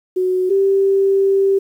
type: tone pair in turn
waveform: sine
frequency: 369 / 390.9 Hz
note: F#4 / G4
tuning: -5 / -5 cents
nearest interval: minor second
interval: 100 cents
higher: second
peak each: -14 / -11 dBFS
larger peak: second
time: 0.16-0.5 / 0.5-1.59 s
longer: second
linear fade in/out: 10 ms
effects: 8-bit